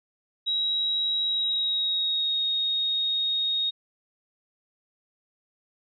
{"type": "tone with pitch glide", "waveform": "sine", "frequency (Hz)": [3848, 3734], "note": ["B7", "A#7"], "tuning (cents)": [-46, 2], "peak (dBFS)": -23, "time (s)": [0.46, 3.71], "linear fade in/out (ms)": 20, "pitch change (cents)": -52, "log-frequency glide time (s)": [1.23, 2.43], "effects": []}